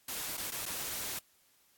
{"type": "noise with dropouts", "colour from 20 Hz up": "white", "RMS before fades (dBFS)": -38, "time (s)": [0.08, 1.19], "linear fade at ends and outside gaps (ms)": 5, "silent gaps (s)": [[0.37, 0.376], [0.507, 0.518], [0.656, 0.661]], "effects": ["white hiss -68 dBFS RMS until 1.77 s", "AAC 64 kbps"]}